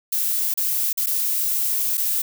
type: noise with dropouts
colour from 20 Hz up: violet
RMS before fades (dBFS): -22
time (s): 0.12-2.22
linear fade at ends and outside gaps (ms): 5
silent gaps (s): 0.54-0.574 / 0.929-0.973 / 1.062-1.068 / 1.973-1.977
effects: none